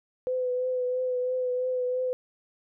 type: tone with vibrato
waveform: sine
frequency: 504 Hz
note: B4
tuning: 35 cents sharp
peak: -25 dBFS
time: 0.27-2.13 s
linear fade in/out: 0 ms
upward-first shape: triangle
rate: 3 Hz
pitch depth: 28 cents each way
effects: none